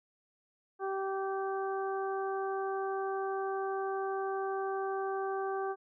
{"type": "harmonic tone", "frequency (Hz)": 387.5, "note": "G4", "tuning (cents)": -20, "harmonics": [1, 2, 3, 4], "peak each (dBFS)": [-34, -37, -41, -45], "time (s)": [0.79, 5.76], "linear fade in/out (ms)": 50, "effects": []}